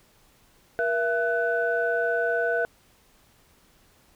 sine tone cluster, 474.7 / 671 / 1496 Hz, A#4 / E5 / F#6, +31 / +31 / +19 cents, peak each -26 dBFS, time 0.79-2.65 s, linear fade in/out 0 ms, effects tanh soft clip ceiling -12 dBFS + pink hiss -60 dBFS RMS until 4.15 s

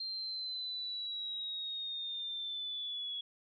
sine linear sweep, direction down, 4181 to 3354 Hz, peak -37 dBFS, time 0-3.21 s, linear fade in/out 5 ms, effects none

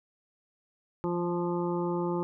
harmonic tone with a mistuned harmonic, 174.61 Hz, F3, in tune, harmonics 1 / 2 / 3 / 5 / 6 / 7, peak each -32 / -30 / -38 / -37 / -42 / -43 dBFS, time 1.04-2.23 s, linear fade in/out 0 ms, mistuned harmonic 1, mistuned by -17 cents, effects none

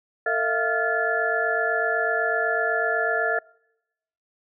sine tone cluster, 451.8 / 647 / 695 / 1393 / 1727 Hz, A4 / E5 / F5 / F6 / A6, +46 / -32 / -9 / -5 / -33 cents, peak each -28 / -28 / -28 / -27 / -25 dBFS, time 0.26-3.39 s, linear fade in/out 5 ms, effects noise-tail reverb RT60 0.9 s tail -26 dB re dry

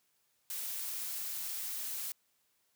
blue noise, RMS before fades -39 dBFS, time 0.5-2.12 s, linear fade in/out 2 ms, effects white hiss -75 dBFS RMS until 2.75 s + high-pass 60 Hz 12 dB/octave

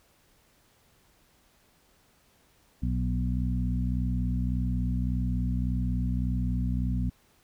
harmonic tone with a mistuned harmonic, 61.74 Hz, B1, in tune, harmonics 1 / 2 / 3 / 4, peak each -28 / -31 / -33 / -34 dBFS, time 2.82-7.1 s, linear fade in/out 10 ms, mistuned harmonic 2, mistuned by -25 cents, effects pink hiss -64 dBFS RMS until 7.43 s

